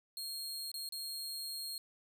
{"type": "tone with dropouts", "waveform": "sawtooth", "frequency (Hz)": 4250, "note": "C8", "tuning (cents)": 26, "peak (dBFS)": -37, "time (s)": [0.17, 1.78], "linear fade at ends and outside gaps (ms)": 1, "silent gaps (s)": [[0.716, 0.741], [0.89, 0.923]], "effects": []}